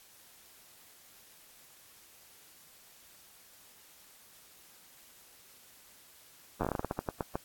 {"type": "slowing click train", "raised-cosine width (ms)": 1, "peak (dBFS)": -17, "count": 15, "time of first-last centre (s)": [6.61, 7.355], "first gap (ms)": 10, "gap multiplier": 1.23, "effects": ["white hiss -58 dBFS RMS until 7.44 s", "AAC 64 kbps"]}